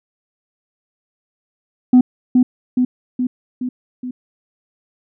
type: tone with echo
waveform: sine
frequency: 250.9 Hz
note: B3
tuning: 28 cents sharp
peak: -3 dBFS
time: 1.93-2.01 s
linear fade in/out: 5 ms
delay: 420 ms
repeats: 5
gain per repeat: -4 dB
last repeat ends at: 4.11 s
effects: tanh soft clip ceiling -4 dBFS